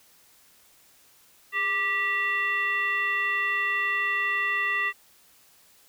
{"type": "tone with frequency modulation", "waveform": "sine", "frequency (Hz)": 1952, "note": "B6", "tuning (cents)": -21, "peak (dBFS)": -23, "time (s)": [1.52, 4.93], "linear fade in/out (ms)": 50, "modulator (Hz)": 770, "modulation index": 0.89, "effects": ["white hiss -58 dBFS RMS until 5.88 s"]}